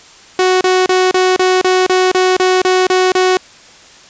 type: tone bursts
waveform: sawtooth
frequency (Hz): 370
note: F#4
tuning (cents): 0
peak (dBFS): -5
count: 12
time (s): 0.39-3.371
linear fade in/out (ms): 2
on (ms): 220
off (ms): 31
effects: white hiss -40 dBFS RMS until 4.09 s + resampled to 16000 Hz